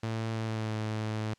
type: tone with pitch glide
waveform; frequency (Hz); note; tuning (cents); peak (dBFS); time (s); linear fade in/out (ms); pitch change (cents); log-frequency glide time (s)
sawtooth; 112.6 to 108.7; A2 to A2; +40 to -21; -27; 0.03-1.34; 5; -61; 0.31-0.76
effects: white hiss -68 dBFS RMS until 1.38 s + low-pass 6000 Hz 12 dB/octave